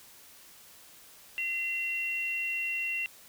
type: tone pair together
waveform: sine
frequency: 2048 / 2736 Hz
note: C7 / F7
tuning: -38 / -36 cents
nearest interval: perfect fourth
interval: 502 cents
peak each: -38 / -30 dBFS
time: 1.38-3.06 s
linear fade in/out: 0 ms
effects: white hiss -54 dBFS RMS until 3.28 s